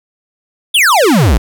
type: exponential sweep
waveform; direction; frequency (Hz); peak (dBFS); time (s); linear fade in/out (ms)
square; down; 3630 to 47; -7; 0.74-1.38; 10
effects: 8-bit